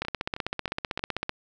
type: two click trains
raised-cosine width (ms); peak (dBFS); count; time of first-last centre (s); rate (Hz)
0.3; -20 / -12; 4 / 21; 0.05-0.993 / 0.02-1.294; 3.18 / 15.7
effects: none